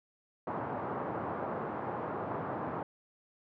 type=band-pass noise; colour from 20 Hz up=white; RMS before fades=-37 dBFS; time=0.47-2.83 s; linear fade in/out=2 ms; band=100 to 1100 Hz; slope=24 dB/octave; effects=none